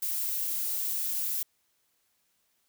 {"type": "noise", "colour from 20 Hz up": "violet", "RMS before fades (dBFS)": -31, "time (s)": [0.02, 1.43], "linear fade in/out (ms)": 5, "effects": ["white hiss -73 dBFS RMS until 2.68 s"]}